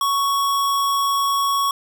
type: tone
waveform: square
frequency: 1113 Hz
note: C#6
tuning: 7 cents sharp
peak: -18 dBFS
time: 0.01-1.71 s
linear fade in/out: 2 ms
effects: none